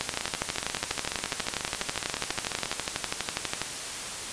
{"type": "two click trains", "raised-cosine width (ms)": 0.2, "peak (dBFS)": [-9, -12], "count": [45, 38], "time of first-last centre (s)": [[0.01, 3.617], [0.14, 2.727]], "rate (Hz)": [12.2, 14.3], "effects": ["white hiss -35 dBFS RMS until 4.32 s", "resampled to 22050 Hz"]}